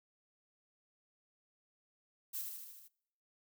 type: noise with echo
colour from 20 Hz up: violet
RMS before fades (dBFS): -40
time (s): 2.33-2.43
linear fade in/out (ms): 20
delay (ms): 76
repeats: 6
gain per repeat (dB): -3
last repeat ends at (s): 2.886
effects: noise-tail reverb RT60 0.8 s tail -25 dB re dry